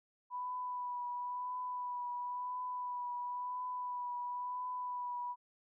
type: tone with vibrato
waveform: sine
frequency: 987.8 Hz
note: B5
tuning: in tune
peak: -37 dBFS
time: 0.3-5.36 s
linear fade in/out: 50 ms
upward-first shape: triangle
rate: 0.97 Hz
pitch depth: 23 cents each way
effects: none